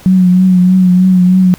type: tone with vibrato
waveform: sine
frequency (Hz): 183.5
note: F#3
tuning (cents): -14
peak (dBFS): -4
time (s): 0.06-1.54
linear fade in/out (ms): 0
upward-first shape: triangle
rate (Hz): 3.2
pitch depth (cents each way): 42
effects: pink hiss -38 dBFS RMS until 1.58 s